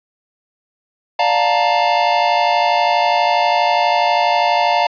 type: chord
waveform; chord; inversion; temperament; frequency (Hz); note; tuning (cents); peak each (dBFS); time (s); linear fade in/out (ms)
square; Bb major seventh; first; equal with one note detuned; 587.3 / 704.1 / 880 / 932.3; D5 / F5 / A5 / Bb5; 0 / +14 / 0 / 0; -22 / -17 / -19 / -19; 1.19-4.87; 5
effects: resampled to 11025 Hz + 8-bit